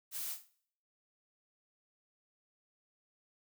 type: noise with echo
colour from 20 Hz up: blue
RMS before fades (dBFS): -40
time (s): 0.11-0.37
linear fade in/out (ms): 50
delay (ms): 46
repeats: 3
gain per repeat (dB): -10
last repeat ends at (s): 0.508
effects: noise-tail reverb RT60 0.6 s tail -19 dB re dry